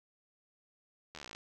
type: slowing click train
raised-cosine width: 0.2 ms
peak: -28 dBFS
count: 14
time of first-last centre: 1.15-1.35 s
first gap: 12 ms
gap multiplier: 1.04
effects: none